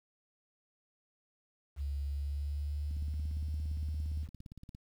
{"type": "tone with pitch glide", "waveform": "sine", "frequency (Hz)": [70.6, 76.11], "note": ["C#2", "D#2"], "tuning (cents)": [32, -38], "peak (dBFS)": -33, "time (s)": [1.76, 4.28], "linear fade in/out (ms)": 50, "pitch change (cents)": 130, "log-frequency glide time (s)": [2.06, 3.41]}
{"type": "click train", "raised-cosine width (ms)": 5, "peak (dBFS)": -36, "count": 33, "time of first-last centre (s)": [2.91, 4.749], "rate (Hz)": 17.4}
{"effects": ["10-bit"]}